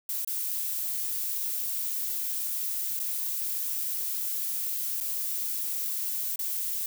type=noise with dropouts; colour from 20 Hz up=violet; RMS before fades=-31 dBFS; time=0.09-6.86 s; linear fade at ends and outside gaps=2 ms; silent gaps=0.248-0.274 / 2.993-2.999 / 5.003-5.008 / 6.359-6.391 s; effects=none